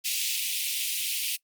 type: high-pass noise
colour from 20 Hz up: pink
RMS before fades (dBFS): -29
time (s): 0.04-1.37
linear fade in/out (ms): 20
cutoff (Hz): 2400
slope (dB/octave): 48
effects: noise-tail reverb RT60 0.1 s tail -21 dB re dry + Opus 48 kbps